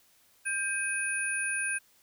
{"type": "tone cluster", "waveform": "sine", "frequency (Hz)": [1586, 2526, 9670], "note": ["G6", "D#7", "D9"], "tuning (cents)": [20, 26, 50], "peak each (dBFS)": [-32, -34, -33], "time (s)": [0.45, 1.79], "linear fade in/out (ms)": 20, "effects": ["white hiss -64 dBFS RMS until 2.02 s"]}